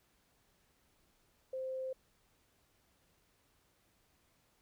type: tone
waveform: sine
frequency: 522 Hz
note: C5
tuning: 4 cents flat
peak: -37 dBFS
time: 1.53-1.93 s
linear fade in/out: 5 ms
effects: pink hiss -73 dBFS RMS until 4.61 s